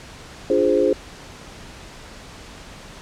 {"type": "chord", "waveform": "sine", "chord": "D half-diminished seventh", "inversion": "none", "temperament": "equal", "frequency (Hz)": [293.7, 349.2, 415.3, 523.3], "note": ["D4", "F4", "Ab4", "C5"], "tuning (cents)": [0, 0, 0, 0], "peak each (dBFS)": [-23, -21, -19, -19], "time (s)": [0.5, 0.93], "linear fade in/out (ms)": 2, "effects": ["pink hiss -40 dBFS RMS until 3.01 s", "low-pass 7000 Hz 12 dB/octave"]}